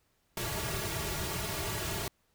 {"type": "noise with comb filter", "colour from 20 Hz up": "pink", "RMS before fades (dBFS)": -35, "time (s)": [0.37, 2.08], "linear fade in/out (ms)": 2, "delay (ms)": 3.9, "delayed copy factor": -0.95, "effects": ["pink hiss -73 dBFS RMS until 2.34 s"]}